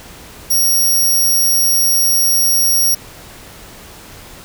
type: tone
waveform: 10% pulse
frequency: 5630 Hz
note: F8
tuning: 13 cents sharp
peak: -5 dBFS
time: 0.5-2.95 s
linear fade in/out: 10 ms
effects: pink hiss -37 dBFS RMS until 4.44 s